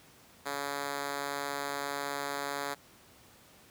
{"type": "tone with high-pass filter", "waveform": "5% pulse", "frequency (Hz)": 141.6, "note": "C#3", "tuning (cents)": 37, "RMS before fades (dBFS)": -36, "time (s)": [0.45, 2.75], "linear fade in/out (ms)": 20, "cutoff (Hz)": 320, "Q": 0.7, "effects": ["pink hiss -58 dBFS RMS until 3.7 s", "high-pass 80 Hz 12 dB/octave"]}